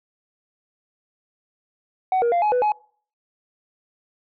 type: tone with pitch steps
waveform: sine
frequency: 750 / 472.5 / 694 / 843 / 496.4 / 844 Hz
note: F#5 / A#4 / F5 / G#5 / B4 / G#5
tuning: +23 / +23 / -11 / +26 / +9 / +28 cents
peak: -14 dBFS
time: 2.12-2.72 s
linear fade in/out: 2 ms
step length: 100 ms
effects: noise-tail reverb RT60 0.5 s tail -26 dB re dry + tanh soft clip ceiling -16 dBFS